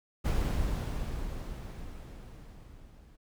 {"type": "noise with level ramp", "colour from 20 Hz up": "brown", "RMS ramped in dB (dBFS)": [-27, -55], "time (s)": [0.24, 3.17], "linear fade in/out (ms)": 20, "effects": []}